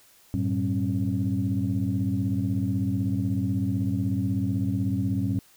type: tone cluster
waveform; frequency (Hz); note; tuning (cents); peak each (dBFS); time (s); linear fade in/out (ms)
sine; 98.2 / 114.3 / 193 / 270.3; G2 / A#2 / G3 / C#4; +4 / -34 / -27 / -44; -28; 0.34-5.39; 0
effects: tanh soft clip ceiling -15 dBFS + white hiss -57 dBFS RMS until 5.56 s